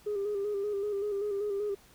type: tone with vibrato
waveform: sine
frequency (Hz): 407.1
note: G#4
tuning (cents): -35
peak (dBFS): -28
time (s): 0.06-1.75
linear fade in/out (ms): 10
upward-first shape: square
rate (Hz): 5.2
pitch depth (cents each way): 42
effects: tanh soft clip ceiling -26 dBFS + pink hiss -59 dBFS RMS until 1.94 s